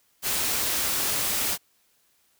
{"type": "noise", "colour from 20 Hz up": "white", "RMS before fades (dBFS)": -26, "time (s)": [0.22, 1.58], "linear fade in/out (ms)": 50, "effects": ["white hiss -66 dBFS RMS until 2.39 s"]}